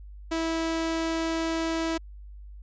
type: tone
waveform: sawtooth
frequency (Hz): 326.8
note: E4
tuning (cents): -15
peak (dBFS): -22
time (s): 0.31-1.98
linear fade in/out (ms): 10
effects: added 50 Hz sine -41 dBFS peak until 2.62 s + resampled to 16000 Hz